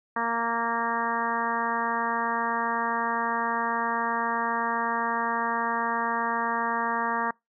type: harmonic tone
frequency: 231.9 Hz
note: A#3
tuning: 9 cents flat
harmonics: 1 / 2 / 3 / 4 / 5 / 6 / 7 / 8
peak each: -35 / -36 / -35 / -29 / -30 / -38 / -34 / -35 dBFS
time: 0.16-7.31 s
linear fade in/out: 5 ms
effects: noise-tail reverb RT60 0.2 s tail -26 dB re dry